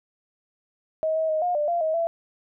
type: tone with pitch steps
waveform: sine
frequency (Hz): 633 / 639 / 625 / 713 / 594 / 689 / 633 / 670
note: D#5 / D#5 / D#5 / F5 / D5 / F5 / D#5 / E5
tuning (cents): +30 / +46 / +8 / +36 / +20 / -24 / +30 / +28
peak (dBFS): -21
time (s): 1.03-2.07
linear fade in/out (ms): 0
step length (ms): 130
effects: none